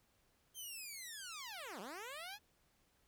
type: linear two-way sweep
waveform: 10% pulse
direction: down then up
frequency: 3191 to 174.61 to 867 Hz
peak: -38 dBFS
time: 0.54-2.39 s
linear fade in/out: 50 ms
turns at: 1.8 s
effects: pink hiss -75 dBFS RMS until 3.07 s